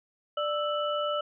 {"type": "tone cluster", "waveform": "sine", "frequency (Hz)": [592, 1319, 2966], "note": ["D5", "E6", "F#7"], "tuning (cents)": [14, 1, 4], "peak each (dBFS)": [-29, -31, -36], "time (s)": [0.37, 1.21], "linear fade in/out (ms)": 5, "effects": []}